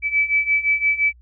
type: beating tone pair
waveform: sine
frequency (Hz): 2300 / 2305.8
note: D7 / D7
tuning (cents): -37 / -32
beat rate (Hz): 5.8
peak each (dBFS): -21 / -18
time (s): 0.02-1.13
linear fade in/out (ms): 50
effects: added 60 Hz sine -46 dBFS peak until 1.21 s